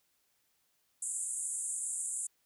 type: band-pass noise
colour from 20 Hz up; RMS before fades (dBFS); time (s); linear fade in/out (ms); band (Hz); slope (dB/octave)
white; -37; 1.02-2.27; 5; 7200 to 10000; 96
effects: white hiss -75 dBFS RMS until 2.45 s